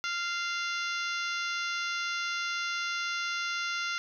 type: harmonic tone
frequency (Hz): 694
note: F5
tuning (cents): -11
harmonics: 2 / 3 / 4 / 5 / 6 / 7 / 8 / 9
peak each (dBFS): -33 / -37 / -39 / -41 / -43 / -44 / -45 / -46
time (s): 0.04-3.98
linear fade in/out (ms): 0
effects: 11-bit